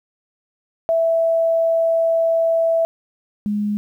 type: tone pair in turn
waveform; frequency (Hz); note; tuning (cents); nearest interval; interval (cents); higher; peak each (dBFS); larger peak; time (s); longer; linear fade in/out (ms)
sine; 659.3 / 207.7; E5 / G#3; 0 / 0; octave + minor sixth; 2000; first; -14 / -18; first; 0.89-2.85 / 3.46-3.77; first; 0
effects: 9-bit